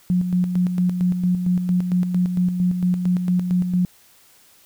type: tone with tremolo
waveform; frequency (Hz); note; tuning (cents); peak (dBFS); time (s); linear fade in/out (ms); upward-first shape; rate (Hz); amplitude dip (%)
sine; 180; F#3; -47; -15; 0.1-3.85; 0; square; 4.4; 50
effects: white hiss -53 dBFS RMS until 4.65 s